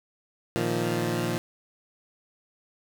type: chord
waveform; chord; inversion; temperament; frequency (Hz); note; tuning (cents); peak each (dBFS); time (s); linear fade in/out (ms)
15% pulse; Bb suspended fourth; none; equal; 116.54 / 155.56 / 174.61; Bb2 / Eb3 / F3; 0 / 0 / 0; -23 / -25 / -24; 0.56-1.38; 0
effects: none